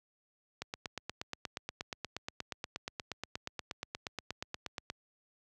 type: click train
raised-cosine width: 0.2 ms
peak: -20 dBFS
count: 37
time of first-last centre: 0.62-4.901 s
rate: 8.41 Hz
effects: high-pass 60 Hz 12 dB/octave